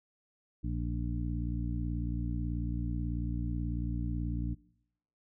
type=harmonic tone with a mistuned harmonic; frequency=58.27 Hz; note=A#1; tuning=in tune; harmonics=1 / 2 / 3 / 4 / 5; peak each=-34 / -37 / -40 / -43 / -41 dBFS; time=0.63-4.55 s; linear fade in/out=20 ms; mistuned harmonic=5; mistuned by=+28 cents; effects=noise-tail reverb RT60 0.8 s tail -23 dB re dry